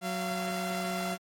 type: tone pair together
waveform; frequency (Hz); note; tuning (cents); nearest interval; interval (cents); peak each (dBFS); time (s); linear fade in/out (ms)
sawtooth; 185 / 686.5; F#3 / F5; 0 / -30; octave + major seventh; 2270; -30 / -30; 0.01-1.18; 50
effects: AAC 48 kbps